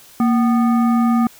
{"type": "tone with frequency modulation", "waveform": "sine", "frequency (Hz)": 233.1, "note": "A#3", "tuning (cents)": 0, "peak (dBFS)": -12, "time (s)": [0.2, 1.27], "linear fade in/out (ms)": 2, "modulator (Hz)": 991, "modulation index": 0.53, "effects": ["white hiss -45 dBFS RMS until 1.39 s"]}